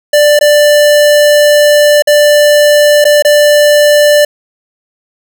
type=tone with dropouts; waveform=square; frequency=590 Hz; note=D5; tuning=8 cents sharp; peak=-4 dBFS; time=0.13-4.25 s; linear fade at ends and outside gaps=5 ms; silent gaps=0.391-0.41 / 2.023-2.072 / 3.043-3.051 / 3.224-3.248 s; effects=none